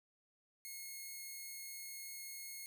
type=tone; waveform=5% pulse; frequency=2167 Hz; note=C#7; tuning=40 cents flat; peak=-36 dBFS; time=0.65-2.66 s; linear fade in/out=0 ms; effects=none